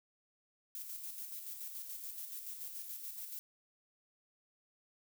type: noise with tremolo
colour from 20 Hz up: violet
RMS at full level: -44 dBFS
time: 0.75-3.39 s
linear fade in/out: 0 ms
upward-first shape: square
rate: 7 Hz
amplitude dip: 40%
effects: none